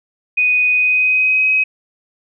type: tone with pitch glide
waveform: sine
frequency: 2489 to 2535 Hz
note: D#7 to D#7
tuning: 0 to +32 cents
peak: -11 dBFS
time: 0.37-1.64 s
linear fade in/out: 10 ms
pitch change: +32 cents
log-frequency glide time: 0.71-1.5 s
effects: none